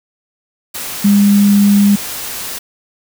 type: tone in noise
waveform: sine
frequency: 202.6 Hz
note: G#3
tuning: 43 cents flat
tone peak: -6 dBFS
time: 1.04-1.96 s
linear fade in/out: 10 ms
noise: white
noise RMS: -24 dBFS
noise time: 0.74-2.59 s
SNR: +15 dB
effects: none